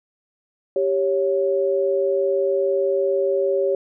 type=tone pair together; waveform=sine; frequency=392 / 554.4 Hz; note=G4 / C#5; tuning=0 / 0 cents; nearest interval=tritone; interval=600 cents; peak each=-20 / -20 dBFS; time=0.76-3.75 s; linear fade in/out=2 ms; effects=none